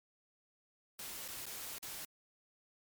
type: noise with dropouts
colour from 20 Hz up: white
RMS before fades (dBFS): -45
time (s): 0.99-2.05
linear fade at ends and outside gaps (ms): 2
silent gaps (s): 1.281-1.285 / 1.457-1.464 / 1.784-1.827
effects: MP3 96 kbps